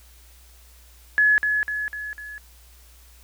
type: tone with echo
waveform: sine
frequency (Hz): 1700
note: G#6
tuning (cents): +40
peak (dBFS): -14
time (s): 1.18-1.38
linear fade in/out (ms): 0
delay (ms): 250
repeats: 4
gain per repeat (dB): -5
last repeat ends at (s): 2.38
effects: added 60 Hz sine -49 dBFS peak until 3.23 s + white hiss -54 dBFS RMS until 3.23 s